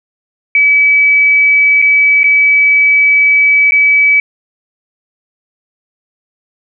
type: tone with dropouts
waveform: sine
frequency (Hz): 2289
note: D7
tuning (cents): -45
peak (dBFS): -5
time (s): 0.55-4.2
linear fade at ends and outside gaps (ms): 2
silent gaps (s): 1.818-1.823 / 2.233-2.241 / 3.71-3.72
effects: none